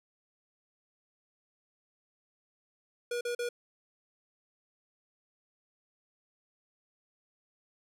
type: tone bursts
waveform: square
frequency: 481 Hz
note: B4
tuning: 46 cents flat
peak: -32 dBFS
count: 3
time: 3.11-3.49 s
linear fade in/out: 5 ms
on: 100 ms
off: 40 ms
effects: low-pass 12000 Hz 12 dB/octave